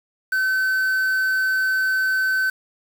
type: tone with quantisation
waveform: triangle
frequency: 1528 Hz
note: G6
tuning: 45 cents flat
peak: -16 dBFS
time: 0.32-2.5 s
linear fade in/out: 5 ms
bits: 6
effects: none